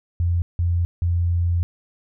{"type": "tone bursts at uneven times", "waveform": "sine", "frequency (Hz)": 86.4, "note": "F2", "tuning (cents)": -18, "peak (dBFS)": -17, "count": 3, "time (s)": [[0.2, 0.42], [0.59, 0.85], [1.02, 1.63]], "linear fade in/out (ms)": 0, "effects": []}